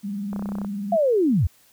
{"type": "tone with vibrato", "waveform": "sine", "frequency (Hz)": 201.8, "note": "G#3", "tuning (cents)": -49, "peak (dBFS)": -26, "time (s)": [0.03, 0.97], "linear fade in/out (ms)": 20, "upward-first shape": "sine", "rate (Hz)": 20, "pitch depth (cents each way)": 84}
{"type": "clicks", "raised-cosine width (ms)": 1, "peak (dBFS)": -21, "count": 11, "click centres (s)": [0.331, 0.362, 0.394, 0.424, 0.458, 0.49, 0.52, 0.554, 0.585, 0.616, 0.647]}
{"type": "linear sweep", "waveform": "sine", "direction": "down", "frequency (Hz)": [699, 64.2], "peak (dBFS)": -16, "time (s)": [0.92, 1.47], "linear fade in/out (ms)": 5}
{"effects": ["white hiss -57 dBFS RMS until 1.72 s"]}